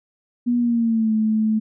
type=tone with pitch glide; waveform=sine; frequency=241.6 to 217.7 Hz; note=B3 to A3; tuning=-38 to -18 cents; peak=-16 dBFS; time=0.46-1.6 s; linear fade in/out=20 ms; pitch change=-180 cents; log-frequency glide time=0.58-1.13 s; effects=none